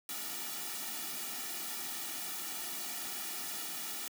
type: noise with comb filter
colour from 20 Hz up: white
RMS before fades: -40 dBFS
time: 0.09-4.08 s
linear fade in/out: 2 ms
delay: 1.9 ms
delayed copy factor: -0.85
effects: high-pass 200 Hz 12 dB/octave